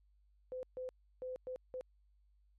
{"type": "tone bursts at uneven times", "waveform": "sine", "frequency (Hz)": 510, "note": "C5", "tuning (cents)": -44, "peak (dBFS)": -40, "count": 5, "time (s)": [[0.52, 0.63], [0.77, 0.89], [1.22, 1.36], [1.47, 1.56], [1.74, 1.81]], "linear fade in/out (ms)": 0, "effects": ["added 50 Hz sine -67 dBFS peak until 2.58 s", "AAC 32 kbps"]}